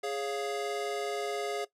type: chord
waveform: square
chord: Db major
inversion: second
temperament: equal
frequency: 415.3 / 554.4 / 698.5 Hz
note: Ab4 / Db5 / F5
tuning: 0 / 0 / 0 cents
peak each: -35 / -39 / -38 dBFS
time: 0.03-1.65 s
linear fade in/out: 10 ms
effects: noise-tail reverb RT60 0.1 s tail -17 dB re dry + low-pass 10000 Hz 12 dB/octave